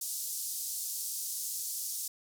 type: band-pass noise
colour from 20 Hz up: white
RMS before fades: -37 dBFS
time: 0.01-2.08 s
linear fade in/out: 5 ms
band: 5100 to 14000 Hz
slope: 24 dB/octave
effects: none